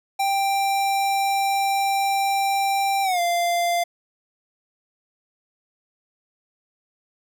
square tone with pitch glide, 787 to 693.1 Hz, G5 to F5, +7 to -13 cents, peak -20 dBFS, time 0.19-3.84 s, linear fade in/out 10 ms, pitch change -220 cents, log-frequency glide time 3.03-3.2 s, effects none

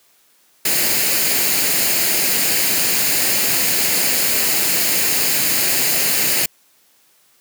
white noise with comb filter, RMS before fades -17 dBFS, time 0.65-6.46 s, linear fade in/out 5 ms, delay 0.43 ms, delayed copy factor +0.5, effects white hiss -56 dBFS RMS until 7.4 s + high-pass 150 Hz 12 dB/octave

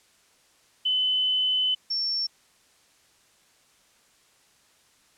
sine tone pair in turn, 3024 / 5440 Hz, F#7 / F8, +37 / -46 cents, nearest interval minor seventh, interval 1017 cents, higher second, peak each -21 / -24 dBFS, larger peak first, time 0.85-1.75 / 1.9-2.27 s, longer first, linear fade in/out 10 ms, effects white hiss -61 dBFS RMS until 5.17 s + low-pass 9000 Hz 12 dB/octave

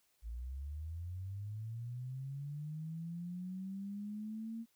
sine linear sweep, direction up, 53.9 to 230.7 Hz, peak -40 dBFS, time 0.22-4.66 s, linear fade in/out 50 ms, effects white hiss -75 dBFS RMS until 4.75 s

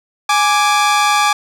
sawtooth tone pair together, 831.2 / 1174.7 Hz, G#5 / D6, +1 / 0 cents, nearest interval tritone, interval 599 cents, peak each -10 dBFS, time 0.29-1.33 s, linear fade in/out 5 ms, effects low-pass 9000 Hz 12 dB/octave + 7-bit

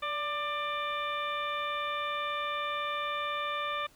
harmonic tone with a mistuned harmonic, 594 Hz, D5, 20 cents sharp, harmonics 1 / 2 / 3 / 4 / 5 / 6, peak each -39 / -33 / -41 / -39 / -46 / -41 dBFS, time 0.02-3.87 s, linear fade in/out 10 ms, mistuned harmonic 1, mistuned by -35 cents, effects pink hiss -61 dBFS RMS until 3.95 s

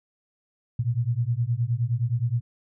sine beating tone pair, 114.2 / 123.8 Hz, A#2 / B2, -35 / +5 cents, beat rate 9.6 Hz, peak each -25 dBFS, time 0.79-2.41 s, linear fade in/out 5 ms, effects none

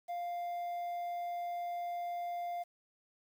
triangle tone with quantisation, 699 Hz, F5, 1 cent sharp, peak -34 dBFS, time 0.08-2.64 s, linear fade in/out 20 ms, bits 10, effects none

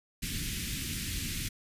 pink band-stop noise, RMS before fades -35 dBFS, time 0.22-1.49 s, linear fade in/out 10 ms, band 270 to 2000 Hz, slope 24 dB/octave, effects resampled to 32000 Hz

